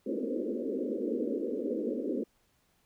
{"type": "band-pass noise", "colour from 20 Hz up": "pink", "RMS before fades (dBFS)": -33, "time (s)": [0.06, 2.24], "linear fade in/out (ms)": 10, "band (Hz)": [220, 540], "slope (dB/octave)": 96, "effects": ["pink hiss -71 dBFS RMS until 2.85 s"]}